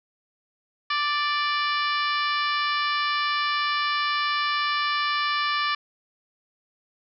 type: harmonic tone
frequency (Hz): 587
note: D5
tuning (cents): -1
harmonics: 2 / 3 / 4 / 5 / 6 / 7 / 8 / 9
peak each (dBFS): -25 / -29 / -31 / -33 / -35 / -36 / -37 / -38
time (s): 0.9-5.75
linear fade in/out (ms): 5
effects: none